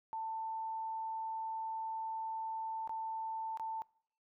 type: tone with dropouts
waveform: sine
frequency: 890 Hz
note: A5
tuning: 20 cents sharp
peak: -37 dBFS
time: 0.13-3.82 s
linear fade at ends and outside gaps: 0 ms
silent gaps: 2.875-2.894 / 3.573-3.597 s
effects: noise-tail reverb RT60 0.6 s tail -23 dB re dry